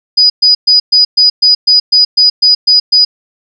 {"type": "tone bursts", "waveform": "sine", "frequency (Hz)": 4947, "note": "D#8", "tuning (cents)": -11, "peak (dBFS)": -3, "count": 12, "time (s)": [0.17, 3.05], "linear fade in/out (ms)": 10, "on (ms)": 130, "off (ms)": 120, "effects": []}